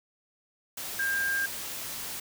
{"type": "tone in noise", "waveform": "sine", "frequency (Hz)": 1601, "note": "G6", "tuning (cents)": 36, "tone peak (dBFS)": -26, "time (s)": [0.99, 1.46], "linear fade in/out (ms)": 5, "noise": "white", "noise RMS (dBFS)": -37, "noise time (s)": [0.77, 2.2], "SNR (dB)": 8, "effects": []}